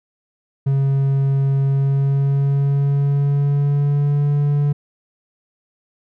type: tone with pitch glide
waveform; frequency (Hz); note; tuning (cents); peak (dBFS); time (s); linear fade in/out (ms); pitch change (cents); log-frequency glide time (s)
triangle; 137.1 to 144.67; C#3 to D3; -19 to -26; -12; 0.66-4.73; 10; +93; 1.65-4.28
effects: none